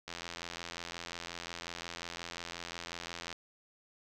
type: click train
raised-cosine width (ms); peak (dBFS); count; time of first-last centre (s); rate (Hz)
0.2; -23; 279; 0.08-3.328; 85.6
effects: none